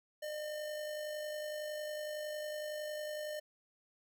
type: tone with amplitude modulation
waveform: square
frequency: 605 Hz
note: D#5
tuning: 49 cents flat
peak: -38 dBFS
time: 0.22-3.4 s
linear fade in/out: 10 ms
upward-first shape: sine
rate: 50.9 Hz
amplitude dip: 35%
effects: none